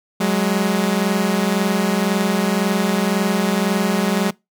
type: tone pair together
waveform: sawtooth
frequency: 186.9 / 208.8 Hz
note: F#3 / G#3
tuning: +18 / +10 cents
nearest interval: major second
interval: 192 cents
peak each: -15 dBFS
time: 0.2-4.31 s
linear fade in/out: 10 ms
effects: noise-tail reverb RT60 0.2 s tail -23 dB re dry